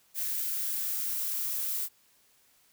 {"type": "noise with high-pass filter sweep", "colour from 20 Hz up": "violet", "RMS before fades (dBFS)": -32, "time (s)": [0.14, 1.89], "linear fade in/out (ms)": 50, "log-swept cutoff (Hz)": [1600, 990], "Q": 2.1, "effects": ["white hiss -65 dBFS RMS until 2.72 s"]}